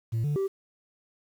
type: tone with pitch steps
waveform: sine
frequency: 113.5 / 146.9 / 389 Hz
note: A#2 / D3 / G4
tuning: -46 / +1 / -13 cents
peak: -22 dBFS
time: 0.12-0.48 s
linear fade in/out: 20 ms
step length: 120 ms
effects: tanh soft clip ceiling -24 dBFS + 9-bit